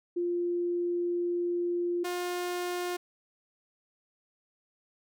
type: tone pair in turn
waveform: sine / sawtooth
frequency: 349.2 / 355.7 Hz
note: F4 / F4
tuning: 0 / +32 cents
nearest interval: unison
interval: 32 cents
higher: second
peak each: -27 dBFS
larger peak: neither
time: 0.16-2.04 / 2.04-2.97 s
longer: first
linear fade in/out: 10 ms
effects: none